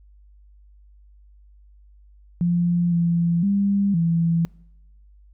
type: tone with pitch steps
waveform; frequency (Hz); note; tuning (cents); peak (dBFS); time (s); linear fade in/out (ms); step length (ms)
sine; 173.5 / 170.1 / 199.7 / 167; F3 / F3 / G3 / E3; -11 / -45 / +32 / +23; -17; 2.41-4.45; 0; 510
effects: noise-tail reverb RT60 0.8 s tail -26 dB re dry + added 50 Hz sine -48 dBFS peak until 5.33 s